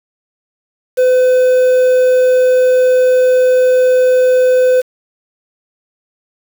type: tone with quantisation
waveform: triangle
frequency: 507 Hz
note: B4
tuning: 45 cents sharp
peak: -5 dBFS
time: 0.97-4.82 s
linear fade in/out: 20 ms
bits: 5
effects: none